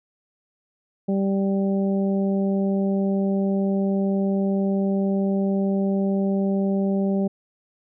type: harmonic tone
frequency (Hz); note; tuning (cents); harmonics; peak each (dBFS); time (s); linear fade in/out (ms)
195.6; G3; -4; 1 / 2 / 3 / 4; -20 / -27 / -30 / -38; 1.08-7.28; 10
effects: none